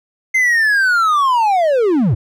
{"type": "linear sweep", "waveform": "triangle", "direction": "down", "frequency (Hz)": [2093, 89.9], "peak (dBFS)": -9, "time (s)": [0.34, 2.15], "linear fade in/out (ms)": 10, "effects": []}